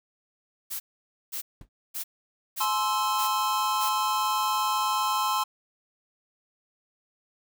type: noise bursts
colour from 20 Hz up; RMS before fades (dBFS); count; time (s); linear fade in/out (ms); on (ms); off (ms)
blue; -33; 6; 0.7-3.9; 20; 100; 520
type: noise with exponential decay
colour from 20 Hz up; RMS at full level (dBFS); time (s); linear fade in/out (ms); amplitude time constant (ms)
brown; -38; 1.61-1.69; 2; 16
type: chord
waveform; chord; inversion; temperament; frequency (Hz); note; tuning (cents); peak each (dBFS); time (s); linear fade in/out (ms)
square; Ab augmented; none; equal with one note detuned; 851 / 1046.5 / 1318.5; Ab5 / C6 / E6; +42 / 0 / 0; -30 / -27 / -32; 2.6-5.44; 10
effects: none